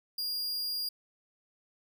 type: tone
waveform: 45% pulse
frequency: 4825 Hz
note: D8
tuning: 46 cents sharp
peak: -31 dBFS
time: 0.18-0.89 s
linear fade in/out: 5 ms
effects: none